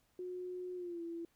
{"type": "tone with pitch glide", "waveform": "sine", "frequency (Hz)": [362.7, 336.5], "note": ["F#4", "E4"], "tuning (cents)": [-34, 36], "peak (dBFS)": -40, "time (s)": [0.19, 1.25], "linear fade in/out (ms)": 2, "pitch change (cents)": -130, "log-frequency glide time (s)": [0.75, 1.02], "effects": ["pink hiss -75 dBFS RMS until 1.35 s"]}